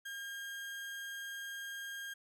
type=tone; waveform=35% pulse; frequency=1614 Hz; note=G#6; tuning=50 cents flat; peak=-40 dBFS; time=0.05-2.14 s; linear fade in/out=10 ms; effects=none